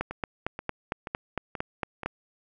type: two click trains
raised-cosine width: 0.5 ms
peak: -20 / -13 dBFS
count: 5 / 10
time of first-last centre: 0.11-2.033 / 0.01-2.06 s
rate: 2.08 / 4.39 Hz
effects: none